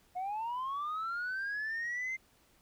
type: linear sweep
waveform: sine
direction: up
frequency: 712 to 2100 Hz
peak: -32 dBFS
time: 0.15-2.17 s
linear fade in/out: 20 ms
effects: tanh soft clip ceiling -32 dBFS + pink hiss -67 dBFS RMS until 2.61 s